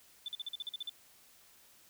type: tone bursts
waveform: sine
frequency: 3520 Hz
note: A7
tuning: in tune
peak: -35 dBFS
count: 10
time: 0.26-0.895 s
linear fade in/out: 2 ms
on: 23 ms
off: 45 ms
effects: tanh soft clip ceiling -33 dBFS + white hiss -62 dBFS RMS until 1.89 s